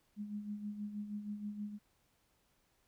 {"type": "tone with tremolo", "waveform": "sine", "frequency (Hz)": 207.7, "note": "G#3", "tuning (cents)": 0, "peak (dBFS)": -37, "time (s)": [0.16, 1.79], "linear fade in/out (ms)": 50, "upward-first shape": "sine", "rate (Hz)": 6.3, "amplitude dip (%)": 60, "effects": ["pink hiss -75 dBFS RMS until 2.87 s"]}